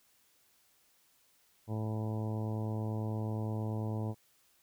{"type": "harmonic tone", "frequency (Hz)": 108.8, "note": "A2", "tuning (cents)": -19, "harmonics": [1, 2, 3, 4, 5, 6, 7, 8, 9], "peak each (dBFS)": [-34, -40, -44, -46, -48, -50, -51, -52, -53], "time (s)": [1.67, 4.15], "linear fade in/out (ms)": 50, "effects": ["white hiss -69 dBFS RMS until 4.62 s"]}